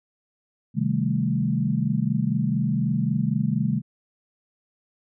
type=chord; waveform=sine; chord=A half-diminished seventh; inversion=first; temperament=equal; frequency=130.81 / 155.56 / 196 / 220 Hz; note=C3 / Eb3 / G3 / A3; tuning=0 / 0 / 0 / 0 cents; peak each=-26 dBFS; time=0.74-3.82 s; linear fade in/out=50 ms; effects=none